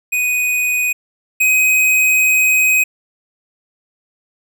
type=tone pair in turn; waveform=square; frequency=2489 / 2518 Hz; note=D#7 / D#7; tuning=0 / +20 cents; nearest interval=unison; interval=20 cents; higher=second; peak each=-15 / -11 dBFS; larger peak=second; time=0.12-0.93 / 1.4-2.84 s; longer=second; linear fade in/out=10 ms; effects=none

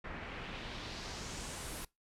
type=noise with low-pass filter sweep; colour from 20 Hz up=pink; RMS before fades=-44 dBFS; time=0.04-1.85 s; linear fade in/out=5 ms; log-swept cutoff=1800 to 12000 Hz; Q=1.7; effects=noise-tail reverb RT60 0.2 s tail -23 dB re dry

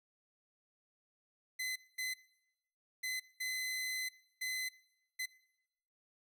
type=tone bursts at uneven times; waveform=sawtooth; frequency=2033 Hz; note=B6; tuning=50 cents sharp; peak=-33 dBFS; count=6; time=1.59-1.76 / 1.98-2.14 / 3.03-3.2 / 3.4-4.09 / 4.41-4.69 / 5.19-5.26 s; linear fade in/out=10 ms; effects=noise-tail reverb RT60 0.9 s tail -21 dB re dry

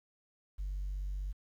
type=tone; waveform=sine; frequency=48.04 Hz; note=G1; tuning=34 cents flat; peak=-33 dBFS; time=0.58-1.33 s; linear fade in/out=20 ms; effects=tanh soft clip ceiling -32 dBFS + 11-bit

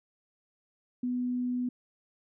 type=tone; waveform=sine; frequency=247.9 Hz; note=B3; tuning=7 cents sharp; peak=-28 dBFS; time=1.03-1.69 s; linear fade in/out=5 ms; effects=none

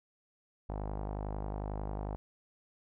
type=tone with low-pass filter; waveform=sawtooth; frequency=51.1 Hz; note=G#1; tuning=27 cents flat; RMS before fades=-38 dBFS; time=0.69-2.16 s; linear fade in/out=0 ms; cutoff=820 Hz; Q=2.4; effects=none

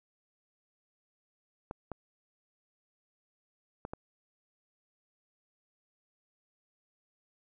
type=clicks; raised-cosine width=1 ms; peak=-24 dBFS; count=4; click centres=1.711 / 1.917 / 3.851 / 3.935 s; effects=none

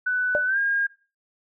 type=tone with pitch glide; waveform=sine; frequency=1494 to 1619.8 Hz; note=F#6 to G#6; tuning=+16 to -44 cents; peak=-20 dBFS; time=0.06-0.87 s; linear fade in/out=10 ms; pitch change=+140 cents; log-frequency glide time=0.46-0.58 s
type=tone with exponential decay; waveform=sine; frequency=593 Hz; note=D5; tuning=17 cents sharp; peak=-16 dBFS; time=0.35-0.45 s; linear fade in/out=0 ms; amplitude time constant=20 ms
effects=noise-tail reverb RT60 0.3 s tail -17 dB re dry

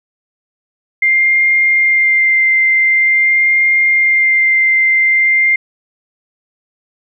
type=tone with vibrato; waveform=sine; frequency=2100 Hz; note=C7; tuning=6 cents sharp; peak=-8 dBFS; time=1.02-5.56 s; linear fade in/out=5 ms; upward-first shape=sine; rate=0.46 Hz; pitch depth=12 cents each way; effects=none

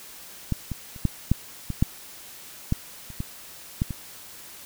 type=clicks; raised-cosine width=5 ms; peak=-11 / -17 / -29 / -8 / -6 / -16 / -6 / -9 / -28 / -16 / -10 / -18 dBFS; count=12; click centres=0.523 / 0.717 / 0.962 / 1.053 / 1.316 / 1.703 / 1.825 / 2.724 / 3.103 / 3.204 / 3.819 / 3.907 s; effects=white hiss -44 dBFS RMS until 4.65 s

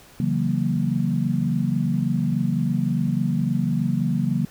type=chord; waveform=sine; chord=F# dominant seventh; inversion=second; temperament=equal with one note detuned; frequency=138.59 / 164.81 / 188.34 / 233.1 Hz; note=C#3 / E3 / F#3 / A#3; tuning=0 / 0 / +31 / 0 cents; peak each=-25 dBFS; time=0.2-4.45 s; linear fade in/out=2 ms; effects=pink hiss -49 dBFS RMS until 4.5 s

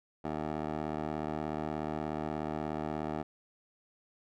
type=tone with band-pass filter; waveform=15% pulse; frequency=76.7 Hz; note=D#2; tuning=24 cents flat; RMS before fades=-36 dBFS; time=0.24-3.23 s; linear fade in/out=10 ms; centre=570 Hz; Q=1.2; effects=none

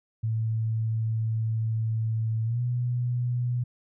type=tone with pitch glide; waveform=sine; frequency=111.6 to 122.41 Hz; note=A2 to B2; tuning=+25 to -15 cents; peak=-24 dBFS; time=0.23-3.64 s; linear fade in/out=10 ms; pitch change=+160 cents; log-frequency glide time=2.44-2.61 s; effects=none

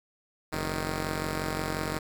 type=tone pair together; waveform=5% pulse; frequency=45.66 / 155.56 Hz; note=F#1 / D#3; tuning=-22 / 0 cents; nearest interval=octave + major sixth; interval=2122 cents; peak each=-21 dBFS; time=0.52-1.99 s; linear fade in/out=10 ms; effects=none

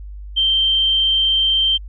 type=tone; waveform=sine; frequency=3136 Hz; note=G7; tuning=in tune; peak=-13 dBFS; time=0.36-1.78 s; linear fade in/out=20 ms; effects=added 50 Hz sine -30 dBFS peak until 1.88 s

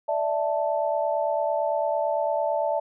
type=chord; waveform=sine; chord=D suspended second; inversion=none; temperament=equal with one note detuned; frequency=587.3 / 656.2 / 880 Hz; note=D5 / E5 / A5; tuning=0 / -8 / 0 cents; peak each=-26 / -26 / -28 dBFS; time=0.08-2.8 s; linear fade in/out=10 ms; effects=none

